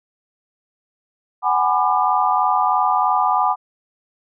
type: chord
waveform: sine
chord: G# half-diminished seventh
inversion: third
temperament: just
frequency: 747.5 / 830.6 / 996.7 / 1196.1 Hz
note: F#5 / G#5 / B5 / D6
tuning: +17 / 0 / +16 / +31 cents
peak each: -20 dBFS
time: 1.42-3.56 s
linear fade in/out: 50 ms
effects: none